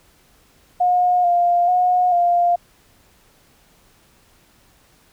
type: tone with pitch steps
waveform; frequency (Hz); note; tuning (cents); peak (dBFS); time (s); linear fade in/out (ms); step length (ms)
sine; 719 / 700 / 724 / 699; F#5 / F5 / F#5 / F5; -50 / +4 / -38 / +1; -13; 0.8-2.56; 10; 440
effects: pink hiss -55 dBFS RMS until 5.12 s